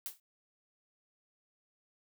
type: noise with exponential decay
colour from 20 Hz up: blue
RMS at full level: -36 dBFS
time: 0.06-0.2 s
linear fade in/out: 1 ms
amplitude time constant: 30 ms
effects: none